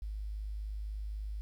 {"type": "tone", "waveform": "sine", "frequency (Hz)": 51.91, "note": "G#1", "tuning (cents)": 0, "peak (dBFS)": -36, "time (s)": [0.02, 1.41], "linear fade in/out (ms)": 0, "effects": ["11-bit"]}